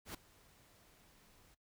pink noise with ADSR envelope, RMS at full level -44 dBFS, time 0.05-1.55 s, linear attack 95 ms, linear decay 4 ms, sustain -22 dB, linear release 14 ms, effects noise-tail reverb RT60 0.1 s tail -19 dB re dry

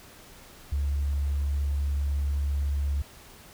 sine tone, 71 Hz, C#2, 42 cents sharp, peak -23 dBFS, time 0.72-3.02 s, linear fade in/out 5 ms, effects tanh soft clip ceiling -20 dBFS + pink hiss -50 dBFS RMS until 3.53 s

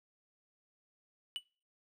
triangle tone with exponential decay, 2960 Hz, F#7, in tune, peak -30 dBFS, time 1.36-1.43 s, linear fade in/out 0 ms, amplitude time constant 15 ms, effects noise-tail reverb RT60 0.4 s tail -25 dB re dry

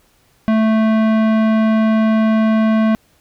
sine tone with tanh clipping, 220 Hz, A3, in tune, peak -13 dBFS, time 0.48-2.95 s, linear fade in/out 0 ms, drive 18 dB, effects pink hiss -56 dBFS RMS until 3.2 s

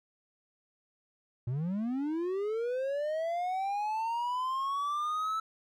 triangle linear sweep, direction up, 114.3 to 1318.5 Hz, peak -28 dBFS, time 1.47-5.4 s, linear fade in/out 5 ms, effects none

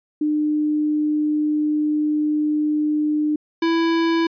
sine / square tone pair in turn, 301.7 / 331.1 Hz, D4 / E4, +47 / +8 cents, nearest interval major second, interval 161 cents, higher second, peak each -17 dBFS, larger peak neither, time 0.21-3.36 / 3.62-4.27 s, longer first, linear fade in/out 5 ms, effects resampled to 11025 Hz

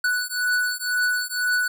square beating tone pair, 1480 / 1482 Hz, F#6 / F#6, 0 / +2 cents, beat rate 2 Hz, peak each -25 dBFS, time 0.04-1.68 s, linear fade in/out 5 ms, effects none

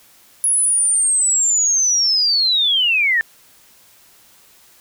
sine linear sweep, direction down, 10548 to 1760 Hz, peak -13 dBFS, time 0.44-3.21 s, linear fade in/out 0 ms, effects white hiss -50 dBFS RMS until 4.8 s

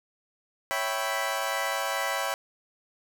20% pulse chord, C# half-diminished seventh, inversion none, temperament equal, 554.4 / 659.3 / 784 / 987.8 Hz, C#5 / E5 / G5 / B5, 0 / 0 / 0 / 0 cents, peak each -28 dBFS, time 0.71-2.34 s, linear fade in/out 0 ms, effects none

